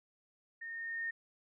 sine tone with level ramp, 1835 Hz, A#6, 28 cents flat, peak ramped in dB -42 to -34 dBFS, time 0.61-1.11 s, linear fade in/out 10 ms, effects none

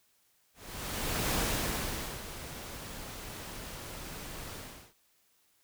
pink noise with ADSR envelope, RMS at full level -30 dBFS, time 0.54-4.94 s, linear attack 810 ms, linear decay 870 ms, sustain -13 dB, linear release 380 ms, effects white hiss -70 dBFS RMS until 5.63 s

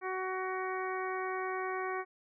harmonic tone, 374.2 Hz, F#4, 20 cents sharp, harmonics 1 / 2 / 3 / 4 / 5 / 6, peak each -37 / -40 / -39 / -44 / -43 / -46 dBFS, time 0.01-2.05 s, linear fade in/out 50 ms, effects none

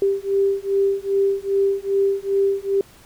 sine beating tone pair, 392.9 / 395.4 Hz, G4 / G4, +4 / +15 cents, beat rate 2.5 Hz, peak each -20 dBFS, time 0.02-2.81 s, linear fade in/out 2 ms, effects pink hiss -49 dBFS RMS until 3.05 s

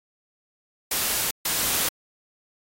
white noise bursts at uneven times, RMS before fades -24 dBFS, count 2, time 0.91-1.31 / 1.45-1.89 s, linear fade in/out 5 ms, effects AAC 48 kbps

